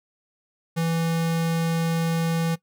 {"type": "tone", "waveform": "square", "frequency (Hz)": 165.3, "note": "E3", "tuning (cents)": 5, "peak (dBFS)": -22, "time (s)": [0.76, 2.56], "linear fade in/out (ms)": 20, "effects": ["noise-tail reverb RT60 0.1 s tail -19 dB re dry"]}